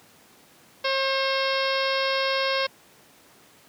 harmonic tone with a mistuned harmonic, 538 Hz, C5, 48 cents sharp, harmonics 1 / 2 / 3 / 4 / 5 / 6 / 7 / 8 / 9 / 10, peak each -26 / -29 / -31 / -32 / -33 / -34 / -34 / -35 / -36 / -36 dBFS, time 0.84-2.67 s, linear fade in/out 10 ms, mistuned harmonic 3, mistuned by -22 cents, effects pink hiss -54 dBFS RMS until 3.68 s + high-pass 150 Hz 12 dB/octave

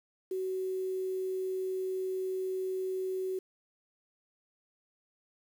sine tone with quantisation, 375.5 Hz, F#4, 26 cents sharp, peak -31 dBFS, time 0.31-3.39 s, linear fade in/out 5 ms, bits 9, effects none

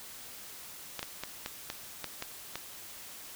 clicks, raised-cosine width 0.2 ms, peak -18 dBFS, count 8, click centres 0.993 / 1.029 / 1.236 / 1.461 / 1.701 / 2.043 / 2.224 / 2.556 s, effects white hiss -47 dBFS RMS until 3.35 s

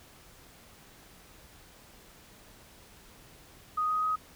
sine tone with pitch steps, 1244.5 / 1252.4 / 1260.4 Hz, D#6 / D#6 / D#6, 0 / +11 / +22 cents, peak -26 dBFS, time 3.77-4.16 s, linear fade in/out 10 ms, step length 130 ms, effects pink hiss -55 dBFS RMS until 4.35 s

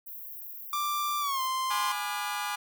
white high-pass noise, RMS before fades -42 dBFS, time 0.06-1.48 s, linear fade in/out 10 ms, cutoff 12000 Hz, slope 96 dB/octave
45% pulse tone with pitch glide, 1179 to 1044.3 Hz, D6 to C6, +6 to -4 cents, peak -28 dBFS, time 0.73-1.92 s, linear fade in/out 2 ms, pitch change -210 cents, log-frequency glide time 1.2-1.41 s
sawtooth chord, G# diminished seventh, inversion none, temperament just, 830.6 / 996.7 / 1196.1 / 1435.3 Hz, G#5 / B5 / D6 / F6, 0 / +16 / +31 / +47 cents, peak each -31 / -34 / -32 / -35 dBFS, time 1.7-2.56 s, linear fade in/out 10 ms
effects none

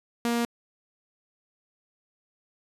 sawtooth tone, 235.8 Hz, A#3, 20 cents sharp, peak -20 dBFS, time 0.25-0.45 s, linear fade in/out 0 ms, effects resampled to 32000 Hz

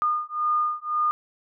sine beating tone pair, 1218 / 1219.9 Hz, D#6 / D#6, -37 / -35 cents, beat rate 1.9 Hz, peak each -25 dBFS, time 0.02-1.11 s, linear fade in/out 0 ms, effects none

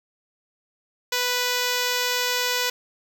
5% pulse tone, 493.9 Hz, B4, in tune, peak -10 dBFS, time 1.12-2.7 s, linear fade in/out 5 ms, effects none

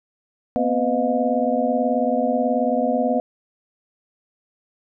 sine tone cluster, 239 / 257.4 / 503 / 622 / 710 Hz, A#3 / C4 / B4 / D#5 / F5, +43 / -28 / +32 / -1 / +28 cents, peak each -24 dBFS, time 0.56-3.2 s, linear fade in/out 0 ms, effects none

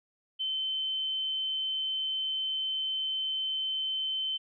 sine tone, 3076 Hz, G7, 33 cents flat, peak -29 dBFS, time 0.39-4.38 s, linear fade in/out 20 ms, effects none

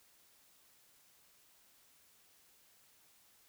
silence, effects white hiss -67 dBFS RMS until 3.48 s

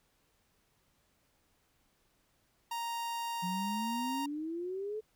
45% pulse tone, 932.3 Hz, A#5, in tune, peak -35 dBFS, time 2.71-4.26 s, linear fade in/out 5 ms
sine exponential sweep, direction up, 174.61 to 440 Hz, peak -35 dBFS, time 3.42-5.01 s, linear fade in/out 20 ms
effects pink hiss -73 dBFS RMS until 5.15 s

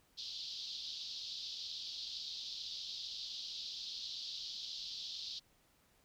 white band-pass noise, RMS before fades -45 dBFS, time 0.17-5.4 s, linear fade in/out 20 ms, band 3400 to 4900 Hz, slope 48 dB/octave, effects pink hiss -71 dBFS RMS until 6.04 s

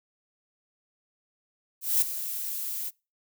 violet noise with ADSR envelope, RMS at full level -21 dBFS, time 1.81-2.91 s, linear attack 210 ms, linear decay 4 ms, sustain -12 dB, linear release 32 ms, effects noise-tail reverb RT60 0.3 s tail -26 dB re dry

